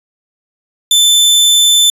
sawtooth tone, 3530 Hz, A7, 5 cents sharp, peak -3 dBFS, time 0.91-1.9 s, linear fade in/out 2 ms, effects resampled to 32000 Hz

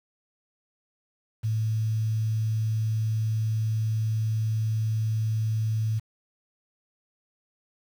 sine tone with quantisation, 110 Hz, A2, in tune, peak -23 dBFS, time 1.43-6 s, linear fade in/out 20 ms, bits 8, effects none

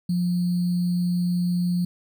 sine tone with sample-and-hold, 176.9 Hz, F3, 23 cents sharp, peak -20 dBFS, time 0.09-1.85 s, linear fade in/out 5 ms, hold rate 4410 Hz, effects none

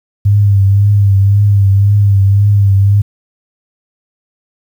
sine tone with vibrato, 100.2 Hz, G2, 38 cents sharp, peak -5 dBFS, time 0.25-3.02 s, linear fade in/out 10 ms, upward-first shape triangle, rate 1.9 Hz, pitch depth 52 cents each way, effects 7-bit

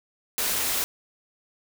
white band-stop noise, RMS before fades -26 dBFS, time 0.38-0.84 s, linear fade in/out 0 ms, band 120 to 200 Hz, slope 96 dB/octave, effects none

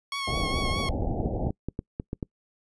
15% pulse tone with vibrato, 1100 Hz, C#6, 14 cents flat, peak -23 dBFS, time 0.12-0.89 s, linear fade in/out 2 ms, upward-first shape triangle, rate 4.8 Hz, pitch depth 41 cents each way
pink low-pass noise, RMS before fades -29 dBFS, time 0.27-1.5 s, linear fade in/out 5 ms, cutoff 820 Hz, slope 96 dB/octave
clicks, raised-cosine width 3 ms, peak -17 dBFS, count 11, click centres 1.023 / 1.112 / 1.202 / 1.26 / 1.469 / 1.505 / 1.686 / 1.791 / 1.999 / 2.131 / 2.228 s
effects noise-tail reverb RT60 0.1 s tail -26 dB re dry + resampled to 22050 Hz

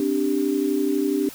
sine chord, C suspended second, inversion none, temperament equal, 261.6 / 293.7 / 392 Hz, C4 / D4 / G4, 0 / 0 / 0 cents, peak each -26 / -22 / -24 dBFS, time 0-1.29 s, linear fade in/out 2 ms, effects white hiss -41 dBFS RMS until 1.34 s

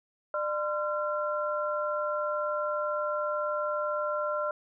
sine tone cluster, 599 / 1030 / 1368 Hz, D5 / C6 / F6, +34 / -28 / -36 cents, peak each -30 / -37 / -32 dBFS, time 0.34-4.51 s, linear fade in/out 2 ms, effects none

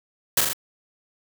white noise with echo, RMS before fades -18 dBFS, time 0.37-0.41 s, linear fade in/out 5 ms, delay 41 ms, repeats 3, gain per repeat -3 dB, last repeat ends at 0.533 s, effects none

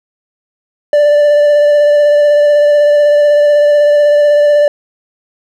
triangle tone with vibrato, 587.3 Hz, D5, in tune, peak -3 dBFS, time 0.93-4.68 s, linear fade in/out 2 ms, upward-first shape sine, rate 16 Hz, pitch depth 15 cents each way, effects none

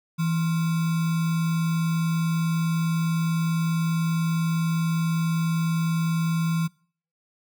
sine tone with sample-and-hold, 164.81 Hz, E3, in tune, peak -21 dBFS, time 0.18-6.68 s, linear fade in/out 20 ms, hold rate 1225 Hz, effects noise-tail reverb RT60 0.5 s tail -25 dB re dry

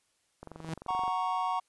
click train, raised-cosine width 1 ms, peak -29 dBFS, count 16, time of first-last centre 0.43-1.079 s, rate 23.1 Hz
sawtooth tone with exponential growth, 161.3 Hz, E3, 37 cents flat, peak -28 dBFS, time 0.44-0.74 s, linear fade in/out 2 ms, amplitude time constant 64 ms
triangle chord, F# major, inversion none, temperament equal, 740 / 932.3 / 1108.7 Hz, F#5 / A#5 / C#6, 0 / 0 / 0 cents, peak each -31 dBFS, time 0.88-1.6 s, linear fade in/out 10 ms
effects white hiss -73 dBFS RMS until 1.68 s + resampled to 24000 Hz

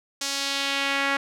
sawtooth tone with band-pass filter sweep, 277.2 Hz, C#4, in tune, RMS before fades -26 dBFS, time 0.21-1.17 s, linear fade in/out 5 ms, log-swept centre 5900 to 1800 Hz, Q 1.4, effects none

